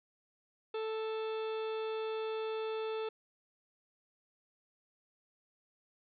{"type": "harmonic tone with a mistuned harmonic", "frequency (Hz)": 440, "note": "A4", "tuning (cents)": 0, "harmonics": [1, 2, 3, 4, 5, 6, 7, 8, 9, 10], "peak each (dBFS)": [-35, -46, -47, -57, -60, -50, -61, -53, -65, -62], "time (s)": [0.74, 3.09], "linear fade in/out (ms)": 5, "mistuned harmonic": 7, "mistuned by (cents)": 82, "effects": []}